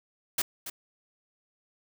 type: noise with echo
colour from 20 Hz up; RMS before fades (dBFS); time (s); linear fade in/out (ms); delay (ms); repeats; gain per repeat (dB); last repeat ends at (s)
white; -27; 0.38-0.42; 5; 280; 1; -11; 0.7
effects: none